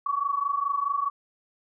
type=tone pair together; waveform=sine; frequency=1113.3 / 1138 Hz; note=C#6 / C#6; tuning=+7 / +45 cents; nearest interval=unison; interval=38 cents; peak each=-28 / -26 dBFS; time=0.06-1.1 s; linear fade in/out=5 ms; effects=none